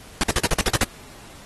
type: noise bursts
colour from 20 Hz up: pink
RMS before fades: -19 dBFS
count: 9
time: 0.21-0.835 s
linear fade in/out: 0 ms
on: 25 ms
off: 50 ms
effects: pink hiss -45 dBFS RMS until 1.45 s + AAC 32 kbps